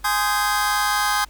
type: chord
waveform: sawtooth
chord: Ab major seventh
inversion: none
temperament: just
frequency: 830.6 / 1038.3 / 1245.9 / 1557.4 Hz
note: Ab5 / C6 / Eb6 / G6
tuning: 0 / -14 / +2 / -12 cents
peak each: -19 / -21 / -20 / -21 dBFS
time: 0.04-1.25 s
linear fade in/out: 10 ms
effects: added 50 Hz sine -42 dBFS peak until 1.29 s + pink hiss -53 dBFS RMS until 1.29 s